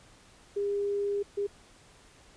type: tone bursts at uneven times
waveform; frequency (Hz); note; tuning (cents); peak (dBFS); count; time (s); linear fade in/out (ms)
sine; 404.5; G#4; -46; -27; 2; 0.56-1.23 / 1.37-1.47; 10
effects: pink hiss -57 dBFS RMS until 2.36 s + resampled to 22050 Hz